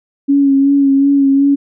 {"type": "tone with vibrato", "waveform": "sine", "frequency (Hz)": 277.2, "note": "C#4", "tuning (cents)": 0, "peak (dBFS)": -7, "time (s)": [0.28, 1.56], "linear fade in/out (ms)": 20, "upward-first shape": "sine", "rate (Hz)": 2.7, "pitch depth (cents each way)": 28, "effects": []}